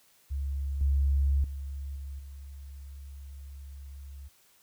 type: tone with level steps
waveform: sine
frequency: 69.3 Hz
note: C#2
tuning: in tune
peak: -29 / -22 / -34 / -36 / -41 dBFS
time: 0.3-4.29 s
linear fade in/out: 20 ms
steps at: 0.81 / 1.44 / 1.96 / 2.19 s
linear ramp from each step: 2 ms
effects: white hiss -63 dBFS RMS until 4.62 s